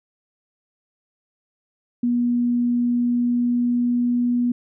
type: tone with pitch glide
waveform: sine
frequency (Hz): 241.4 to 242.9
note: B3 to B3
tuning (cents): -39 to -29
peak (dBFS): -17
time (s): 2.03-4.52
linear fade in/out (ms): 5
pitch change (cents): +10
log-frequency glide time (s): 2.77-4.37
effects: none